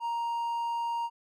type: tone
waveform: triangle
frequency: 935 Hz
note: A#5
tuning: 5 cents sharp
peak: -27 dBFS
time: 0-1.1 s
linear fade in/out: 50 ms
effects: none